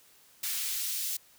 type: noise with high-pass filter sweep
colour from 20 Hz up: white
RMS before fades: -33 dBFS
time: 0.43-1.17 s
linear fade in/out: 5 ms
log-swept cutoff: 1900 to 4000 Hz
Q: 0.75
effects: white hiss -60 dBFS RMS until 1.38 s